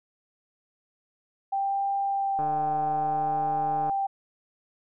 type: tone with vibrato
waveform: sine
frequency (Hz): 784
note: G5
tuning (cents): 0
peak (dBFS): -24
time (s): 1.52-4.07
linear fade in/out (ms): 10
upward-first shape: sine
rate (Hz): 0.59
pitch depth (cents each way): 19
type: click train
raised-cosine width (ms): 1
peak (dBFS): -23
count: 227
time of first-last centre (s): 2.39-3.897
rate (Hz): 150
effects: none